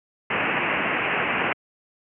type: low-pass noise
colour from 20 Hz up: white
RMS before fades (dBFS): -24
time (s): 0.3-1.53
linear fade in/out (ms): 5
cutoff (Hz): 2800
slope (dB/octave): 96
effects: high-pass 150 Hz 12 dB/octave